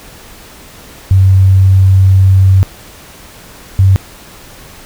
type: tone pair in turn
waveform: sine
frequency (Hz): 95.3 / 95.91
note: G2 / G2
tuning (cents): -48 / -37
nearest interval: unison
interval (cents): 11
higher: second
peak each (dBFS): -3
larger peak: neither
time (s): 1.11-2.63 / 3.79-3.96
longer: first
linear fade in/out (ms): 0
effects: pink hiss -35 dBFS RMS until 4.85 s